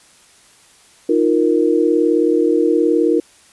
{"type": "chord", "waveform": "sine", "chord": "Eb suspended second", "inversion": "none", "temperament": "just", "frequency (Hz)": [311.1, 350, 466.7], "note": ["Eb4", "F4", "Bb4"], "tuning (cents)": [0, 4, 2], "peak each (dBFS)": -16, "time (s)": [1.09, 3.2], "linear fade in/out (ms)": 5, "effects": ["white hiss -49 dBFS RMS until 3.52 s", "resampled to 24000 Hz"]}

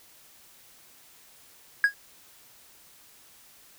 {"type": "tone with exponential decay", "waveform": "triangle", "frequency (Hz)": 1651, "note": "G#6", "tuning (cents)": -11, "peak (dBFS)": -10, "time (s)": [1.84, 1.94], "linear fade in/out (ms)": 1, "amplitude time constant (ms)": 20, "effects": ["tanh soft clip ceiling -10 dBFS", "white hiss -55 dBFS RMS until 3.78 s"]}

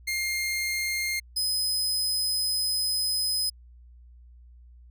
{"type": "tone pair in turn", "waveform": "sawtooth", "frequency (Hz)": [2119, 5040], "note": ["C7", "D#8"], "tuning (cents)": [21, 21], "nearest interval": "octave + minor third", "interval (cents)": 1500, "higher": "second", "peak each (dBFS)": [-23, -22], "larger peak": "second", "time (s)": [[0.07, 1.2], [1.36, 3.5]], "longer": "second", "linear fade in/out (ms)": 10, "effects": ["added 60 Hz sine -48 dBFS peak until 4.9 s"]}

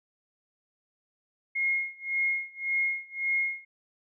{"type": "tone with tremolo", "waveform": "sine", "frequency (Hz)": 2150, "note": "C7", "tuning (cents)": 47, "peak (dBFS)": -23, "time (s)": [1.55, 3.65], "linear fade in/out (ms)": 10, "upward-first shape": "sine", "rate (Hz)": 1.8, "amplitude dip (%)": 95, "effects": []}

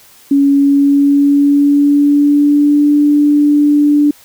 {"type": "tone with pitch glide", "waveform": "sine", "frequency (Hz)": [280, 292.9], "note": ["C#4", "D4"], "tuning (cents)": [18, -5], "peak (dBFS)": -6, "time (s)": [0.31, 4.11], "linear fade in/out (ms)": 5, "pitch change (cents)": 77, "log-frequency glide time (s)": [0.52, 2.93], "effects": ["white hiss -43 dBFS RMS until 4.24 s"]}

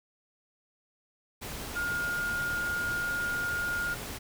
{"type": "tone in noise", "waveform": "sine", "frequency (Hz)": 1421, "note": "F6", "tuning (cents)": 30, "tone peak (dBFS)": -29, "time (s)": [1.75, 3.95], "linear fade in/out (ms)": 20, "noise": "pink", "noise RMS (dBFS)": -39, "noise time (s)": [1.41, 4.19], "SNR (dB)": 7, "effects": []}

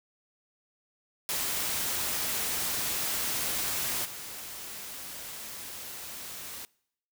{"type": "noise with level steps", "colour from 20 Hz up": "white", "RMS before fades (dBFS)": [-31, -41], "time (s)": [1.29, 6.65], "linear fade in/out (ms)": 0, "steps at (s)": 4.04, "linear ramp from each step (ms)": 20, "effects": ["noise-tail reverb RT60 0.7 s tail -24 dB re dry"]}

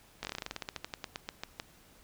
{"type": "slowing click train", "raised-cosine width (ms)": 0.2, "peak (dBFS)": -19, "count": 21, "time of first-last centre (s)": [0.23, 1.599], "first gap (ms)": 19, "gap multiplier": 1.12, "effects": ["pink hiss -60 dBFS RMS until 2.03 s"]}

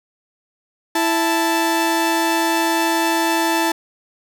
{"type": "tone pair together", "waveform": "sawtooth", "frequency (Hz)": [330.5, 880], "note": ["E4", "A5"], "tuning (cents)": [5, 0], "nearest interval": "octave + perfect fourth", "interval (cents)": 1695, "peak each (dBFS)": -15, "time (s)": [0.95, 3.72], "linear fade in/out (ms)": 5, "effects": []}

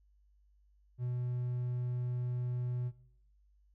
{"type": "tone", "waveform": "triangle", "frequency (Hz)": 123.47, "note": "B2", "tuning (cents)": 0, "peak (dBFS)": -31, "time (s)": [0.98, 2.92], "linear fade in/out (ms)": 50, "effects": ["noise-tail reverb RT60 0.7 s tail -19 dB re dry", "added 50 Hz sine -64 dBFS peak until 3.74 s"]}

